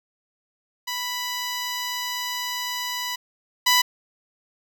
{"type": "tone pair in turn", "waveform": "10% pulse", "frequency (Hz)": [987.8, 991.4], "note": ["B5", "B5"], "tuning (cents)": [0, 6], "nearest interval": "unison", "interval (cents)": 6, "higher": "second", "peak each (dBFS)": [-18, -7], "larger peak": "second", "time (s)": [[0.87, 3.16], [3.66, 3.82]], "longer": "first", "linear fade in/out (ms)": 10, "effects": []}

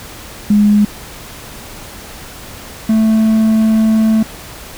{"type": "tone pair in turn", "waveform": ["sine", "triangle"], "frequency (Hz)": [207.7, 220.1], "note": ["G#3", "A3"], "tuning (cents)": [0, 1], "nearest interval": "minor second", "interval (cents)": 101, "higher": "second", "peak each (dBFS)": -6, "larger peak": "neither", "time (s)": [[0.5, 0.85], [2.89, 4.23]], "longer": "second", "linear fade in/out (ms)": 5, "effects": ["pink hiss -32 dBFS RMS until 4.77 s"]}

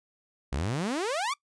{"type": "exponential sweep", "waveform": "sawtooth", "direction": "up", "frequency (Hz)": [59.6, 1210], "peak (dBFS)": -24, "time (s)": [0.52, 1.34], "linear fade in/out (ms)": 10, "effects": ["noise-tail reverb RT60 0.1 s tail -23 dB re dry", "resampled to 22050 Hz"]}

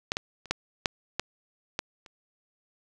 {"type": "clicks", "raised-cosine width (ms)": 0.2, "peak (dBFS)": [-10, -12, -29, -8, -6, -10, -11, -30], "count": 8, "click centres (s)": [0.119, 0.169, 0.457, 0.51, 0.858, 1.196, 1.791, 2.062], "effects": []}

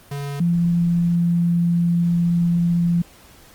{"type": "tone pair in turn", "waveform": ["square", "sine"], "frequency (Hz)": [141.8, 171.54], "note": ["C#3", "F3"], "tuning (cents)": [40, -31], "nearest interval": "minor third", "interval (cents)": 329, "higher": "second", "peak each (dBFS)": [-26, -15], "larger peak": "second", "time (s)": [[0.11, 0.4], [0.4, 3.02]], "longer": "second", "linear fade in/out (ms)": 5, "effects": ["pink hiss -48 dBFS RMS until 3.54 s", "Opus 32 kbps"]}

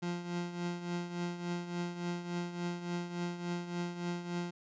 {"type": "tone with tremolo", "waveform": "30% pulse", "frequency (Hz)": 174.61, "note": "F3", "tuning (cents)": 0, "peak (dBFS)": -30, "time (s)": [0.02, 4.51], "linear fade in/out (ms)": 10, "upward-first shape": "triangle", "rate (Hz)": 3.5, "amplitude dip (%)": 70, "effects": ["resampled to 16000 Hz"]}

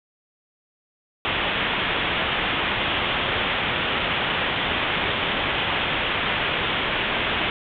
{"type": "low-pass noise", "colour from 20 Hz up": "white", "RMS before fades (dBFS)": -24, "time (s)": [1.25, 7.5], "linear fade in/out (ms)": 0, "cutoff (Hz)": 3500, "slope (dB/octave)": 96, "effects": []}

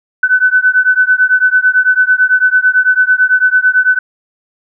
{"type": "beating tone pair", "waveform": "sine", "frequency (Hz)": [1502, 1511], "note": ["F#6", "F#6"], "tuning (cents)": [26, 36], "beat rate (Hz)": 9, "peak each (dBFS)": -10, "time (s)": [0.23, 3.99], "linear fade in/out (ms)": 5, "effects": []}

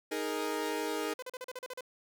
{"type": "chord", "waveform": "sawtooth", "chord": "D# suspended fourth", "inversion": "none", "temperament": "equal", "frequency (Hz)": [311.1, 415.3, 466.2], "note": ["D#4", "G#4", "A#4"], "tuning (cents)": [0, 0, 0], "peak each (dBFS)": -33, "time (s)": [0.11, 1.14], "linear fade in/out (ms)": 10}
{"type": "tone bursts", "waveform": "sawtooth", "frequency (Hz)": 507, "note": "B4", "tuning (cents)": 45, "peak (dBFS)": -35, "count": 9, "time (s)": [1.19, 1.808], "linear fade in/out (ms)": 2, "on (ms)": 34, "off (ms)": 39}
{"effects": []}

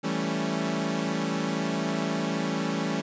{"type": "chord", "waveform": "sawtooth", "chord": "A dominant seventh", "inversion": "second", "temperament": "equal", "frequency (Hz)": [164.81, 196, 220, 277.2], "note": ["E3", "G3", "A3", "C#4"], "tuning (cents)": [0, 0, 0, 0], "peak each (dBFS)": -28, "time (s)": [0.03, 3.02], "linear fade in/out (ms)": 20, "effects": ["resampled to 16000 Hz", "10-bit"]}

